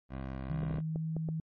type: tone with vibrato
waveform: 15% pulse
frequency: 66 Hz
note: C2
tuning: 16 cents sharp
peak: -31 dBFS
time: 0.09-0.82 s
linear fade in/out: 50 ms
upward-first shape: sine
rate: 2.8 Hz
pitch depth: 9 cents each way
type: tone with pitch glide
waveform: sine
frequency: 156.8 to 160 Hz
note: D#3 to D#3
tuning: +14 to +49 cents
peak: -32 dBFS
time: 0.5-1.4 s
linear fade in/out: 2 ms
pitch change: +35 cents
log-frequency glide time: 0.64-1.06 s
type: clicks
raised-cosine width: 2 ms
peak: -26 dBFS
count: 7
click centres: 0.631 / 0.708 / 0.741 / 0.784 / 0.959 / 1.166 / 1.288 s
effects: low-pass 2000 Hz 12 dB/octave + MP3 32 kbps